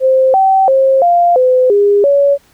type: tone with pitch steps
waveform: sine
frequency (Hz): 524 / 769 / 534 / 696 / 509 / 406.8 / 564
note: C5 / G5 / C5 / F5 / C5 / G#4 / C#5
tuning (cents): +2 / -33 / +35 / -6 / -48 / -36 / +30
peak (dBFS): -6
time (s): 0-2.38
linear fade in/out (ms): 50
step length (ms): 340
effects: pink hiss -50 dBFS RMS until 2.53 s